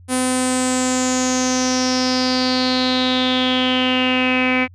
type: tone with low-pass filter sweep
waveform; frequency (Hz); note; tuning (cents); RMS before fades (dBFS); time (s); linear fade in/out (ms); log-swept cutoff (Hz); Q
sawtooth; 255.1; C4; -44; -18; 0.08-4.68; 50; 9700 to 2300; 7.5
effects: added 89 Hz sine -41 dBFS peak until 4.74 s